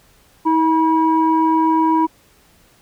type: tone pair together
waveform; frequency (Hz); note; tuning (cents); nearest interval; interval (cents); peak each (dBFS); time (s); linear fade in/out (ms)
sine; 320 / 968.1; D#4 / B5; +49 / -35; octave + perfect fifth; 1916; -14; 0.45-2.07; 20
effects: tanh soft clip ceiling -6 dBFS + pink hiss -53 dBFS RMS until 2.81 s